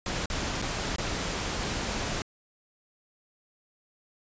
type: noise with dropouts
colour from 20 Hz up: pink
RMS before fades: -31 dBFS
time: 0.06-2.22 s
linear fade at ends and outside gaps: 1 ms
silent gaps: 0.258-0.3 / 0.617-0.623 / 0.961-0.983 s
effects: resampled to 16000 Hz